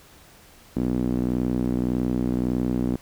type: tone with band-pass filter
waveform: sawtooth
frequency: 61.74 Hz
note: B1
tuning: in tune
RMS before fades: -24 dBFS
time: 0.76-2.96 s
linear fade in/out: 5 ms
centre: 260 Hz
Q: 2.6
effects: pink hiss -51 dBFS RMS until 3.01 s